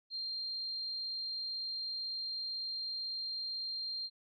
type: tone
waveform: sine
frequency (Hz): 4186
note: C8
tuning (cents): 0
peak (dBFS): -36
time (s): 0.1-4.1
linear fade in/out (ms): 50
effects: MP3 32 kbps